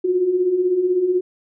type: beating tone pair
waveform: sine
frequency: 349.2 / 365.2 Hz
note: F4 / F#4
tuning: 0 / -23 cents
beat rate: 16 Hz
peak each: -24 / -16 dBFS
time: 0.04-1.21 s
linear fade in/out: 10 ms
effects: none